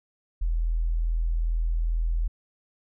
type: tone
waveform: sine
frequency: 41.2 Hz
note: E1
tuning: in tune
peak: -22 dBFS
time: 0.41-2.28 s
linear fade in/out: 10 ms
effects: none